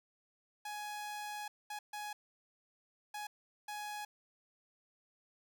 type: tone bursts at uneven times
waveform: sawtooth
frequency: 836 Hz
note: G#5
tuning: 11 cents sharp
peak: -37 dBFS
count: 5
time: 0.65-1.48 / 1.7-1.79 / 1.93-2.13 / 3.14-3.27 / 3.68-4.05 s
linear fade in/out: 5 ms
effects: none